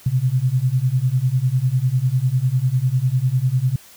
sine beating tone pair, 123.2 / 133.2 Hz, B2 / C3, -4 / +31 cents, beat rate 10 Hz, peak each -19 / -18 dBFS, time 0.06-3.76 s, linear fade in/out 5 ms, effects white hiss -46 dBFS RMS until 3.96 s

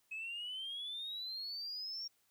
sine exponential sweep, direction up, 2556 to 5588 Hz, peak -39 dBFS, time 0.11-2.08 s, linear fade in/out 10 ms, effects tanh soft clip ceiling -37 dBFS + white hiss -75 dBFS RMS until 2.3 s

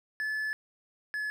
triangle tone pair in turn, 1729 / 1710.1 Hz, A6 / A6, -31 / -50 cents, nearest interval unison, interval 19 cents, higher first, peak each -28 / -29 dBFS, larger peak first, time 0.2-0.53 / 1.14-1.3 s, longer first, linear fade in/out 0 ms, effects none

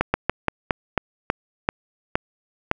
slowing click train, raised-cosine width 0.5 ms, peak -3 dBFS, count 10, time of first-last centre 0.01-2.714 s, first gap 130 ms, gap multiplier 1.2, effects none

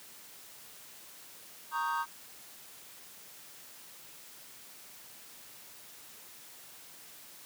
triangle chord, Eb dominant seventh, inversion second, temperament equal, 932.3 / 1108.7 / 1244.5 / 1568 Hz, Bb5 / Db6 / Eb6 / G6, 0 / 0 / 0 / 0 cents, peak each -32 / -35 / -35 / -36 dBFS, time 1.71-2.06 s, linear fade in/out 50 ms, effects white hiss -52 dBFS RMS until 7.45 s + high-pass 100 Hz 12 dB/octave

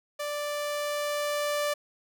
sawtooth tone with level ramp, 587.3 Hz, D5, in tune, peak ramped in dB -27 to -22 dBFS, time 0.19-1.74 s, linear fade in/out 10 ms, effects none

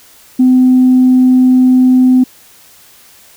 sine tone, 255 Hz, C4, 44 cents flat, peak -3 dBFS, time 0.39-2.24 s, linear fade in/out 10 ms, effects tanh soft clip ceiling 0 dBFS + white hiss -42 dBFS RMS until 3.36 s

